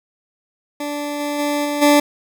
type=tone with level steps; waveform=20% pulse; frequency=291.8 Hz; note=D4; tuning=11 cents flat; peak=-18 / -16 / -13 / -15 / -5 dBFS; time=0.8-2 s; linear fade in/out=5 ms; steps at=1.19 / 1.38 / 1.64 / 1.81 s; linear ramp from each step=20 ms; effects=none